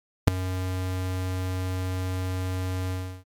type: tone with ADSR envelope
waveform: square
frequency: 92.5 Hz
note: F#2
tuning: in tune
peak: -9 dBFS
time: 0.27-3.24 s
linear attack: 11 ms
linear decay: 4 ms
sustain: -18 dB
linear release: 330 ms
effects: MP3 96 kbps